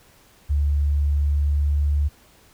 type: tone with pitch glide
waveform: sine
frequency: 72.3 to 72.76 Hz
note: D2 to D2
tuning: -27 to -16 cents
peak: -17 dBFS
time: 0.49-2.09 s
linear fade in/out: 20 ms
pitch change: +11 cents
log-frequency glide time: 1.16-1.93 s
effects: pink hiss -54 dBFS RMS until 2.53 s